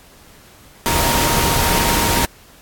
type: tone in noise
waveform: sine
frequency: 932.3 Hz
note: A#5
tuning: in tune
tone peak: -21 dBFS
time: 0.86-2.25 s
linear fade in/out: 0 ms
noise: pink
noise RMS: -17 dBFS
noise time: 0.86-2.25 s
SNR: -7 dB
effects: pink hiss -46 dBFS RMS until 2.61 s + AAC 64 kbps